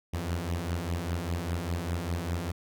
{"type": "beating tone pair", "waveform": "sawtooth", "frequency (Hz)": [82.41, 87.41], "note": ["E2", "F2"], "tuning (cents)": [0, 2], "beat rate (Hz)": 5, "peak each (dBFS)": [-30, -28], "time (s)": [0.13, 2.52], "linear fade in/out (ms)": 10, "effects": []}